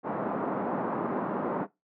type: band-pass noise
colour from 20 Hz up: pink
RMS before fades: -31 dBFS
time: 0.03-1.67 s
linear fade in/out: 50 ms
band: 190 to 1200 Hz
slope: 24 dB/octave
effects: noise-tail reverb RT60 0.2 s tail -20 dB re dry